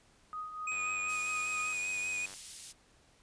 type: tone with tremolo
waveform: sine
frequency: 1248 Hz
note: D#6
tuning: 5 cents sharp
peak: -36 dBFS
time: 0.33-1.73 s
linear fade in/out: 0 ms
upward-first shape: triangle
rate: 4.1 Hz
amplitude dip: 60%
type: tone with vibrato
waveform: square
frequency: 2489 Hz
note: D#7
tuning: in tune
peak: -34 dBFS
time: 0.67-2.26 s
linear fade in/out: 5 ms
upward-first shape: triangle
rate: 5.1 Hz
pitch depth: 29 cents each way
type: click train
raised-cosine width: 0.3 ms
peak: -34 dBFS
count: 157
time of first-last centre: 0.72-2.338 s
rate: 96.4 Hz
type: high-pass noise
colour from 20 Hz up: white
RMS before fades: -45 dBFS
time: 1.08-2.73 s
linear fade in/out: 20 ms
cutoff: 3300 Hz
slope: 12 dB/octave
effects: pink hiss -65 dBFS RMS until 3.22 s + resampled to 22050 Hz

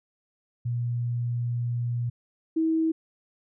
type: tone pair in turn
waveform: sine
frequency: 120 / 322.1 Hz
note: B2 / E4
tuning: -49 / -40 cents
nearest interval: octave + perfect fourth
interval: 1709 cents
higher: second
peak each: -25 / -21 dBFS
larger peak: second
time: 0.65-2.1 / 2.56-2.92 s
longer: first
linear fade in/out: 10 ms
effects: none

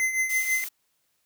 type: tone with tremolo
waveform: square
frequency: 2058 Hz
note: C7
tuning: 29 cents flat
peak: -21 dBFS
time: 0-0.64 s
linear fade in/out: 0 ms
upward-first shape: triangle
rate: 6.1 Hz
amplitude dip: 70%
type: noise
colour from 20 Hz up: blue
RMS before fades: -35 dBFS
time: 0.29-0.69 s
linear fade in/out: 10 ms
effects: white hiss -72 dBFS RMS until 1.25 s

